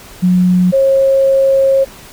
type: tone pair in turn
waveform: sine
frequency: 181.2 / 540.3 Hz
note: F#3 / C#5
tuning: -36 / -44 cents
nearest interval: octave + perfect fifth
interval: 1892 cents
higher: second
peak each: -7 dBFS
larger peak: neither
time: 0.22-0.72 / 0.72-1.85 s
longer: second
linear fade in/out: 20 ms
effects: pink hiss -36 dBFS RMS until 2.12 s